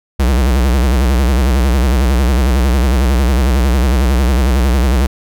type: tone with vibrato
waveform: square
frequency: 64.1 Hz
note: C2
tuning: 35 cents flat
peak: -10 dBFS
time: 0.19-5.07 s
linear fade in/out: 10 ms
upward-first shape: sine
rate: 11 Hz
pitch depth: 160 cents each way
effects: none